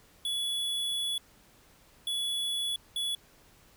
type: tone bursts at uneven times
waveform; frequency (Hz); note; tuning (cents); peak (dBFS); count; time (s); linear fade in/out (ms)
square; 3407; G#7; +44; -30; 3; 0.25-1.18 / 2.07-2.76 / 2.96-3.15; 2
effects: pink hiss -60 dBFS RMS until 3.76 s